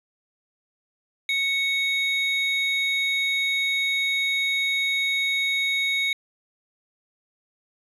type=tone pair together; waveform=triangle; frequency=2215 / 3760 Hz; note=C#7 / A#7; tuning=-2 / +14 cents; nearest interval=major sixth; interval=916 cents; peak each=-21 / -25 dBFS; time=1.29-6.13 s; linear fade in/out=2 ms; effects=resampled to 32000 Hz